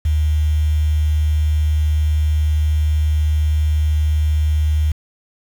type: tone with quantisation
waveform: sine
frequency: 76.3 Hz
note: D#2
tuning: 33 cents flat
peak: -13 dBFS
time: 0.05-4.92 s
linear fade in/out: 5 ms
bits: 6
effects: none